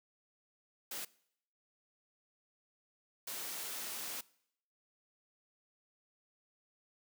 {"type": "noise bursts at uneven times", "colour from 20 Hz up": "white", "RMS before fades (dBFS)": -42, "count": 2, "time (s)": [[0.91, 1.05], [3.27, 4.21]], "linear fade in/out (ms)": 5, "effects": ["noise-tail reverb RT60 0.7 s tail -22 dB re dry", "high-pass 200 Hz 12 dB/octave"]}